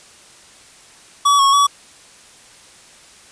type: tone with pitch steps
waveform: square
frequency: 1139 / 1101 / 1137 Hz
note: C#6 / C#6 / C#6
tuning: +47 / -12 / +44 cents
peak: -11 dBFS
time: 1.25-1.67 s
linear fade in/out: 10 ms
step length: 140 ms
effects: white hiss -45 dBFS RMS until 3.31 s + resampled to 22050 Hz